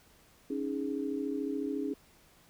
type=chord; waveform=sine; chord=C# suspended second; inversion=none; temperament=equal; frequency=277.2 / 311.1 / 415.3 Hz; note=C#4 / D#4 / G#4; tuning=0 / 0 / 0 cents; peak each=-34 / -37 / -37 dBFS; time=0.5-1.94 s; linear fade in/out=5 ms; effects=pink hiss -62 dBFS RMS until 2.49 s